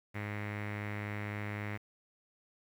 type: tone with low-pass filter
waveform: sawtooth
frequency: 103.83 Hz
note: G#2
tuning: in tune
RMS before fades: -39 dBFS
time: 0.14-1.78 s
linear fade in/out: 20 ms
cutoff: 2100 Hz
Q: 5
effects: 10-bit